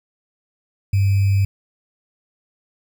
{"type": "tone with sample-and-hold", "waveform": "sine", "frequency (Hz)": 98.5, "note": "G2", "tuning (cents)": 9, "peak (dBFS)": -13, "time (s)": [0.93, 1.45], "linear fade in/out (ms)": 5, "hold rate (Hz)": 2450, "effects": []}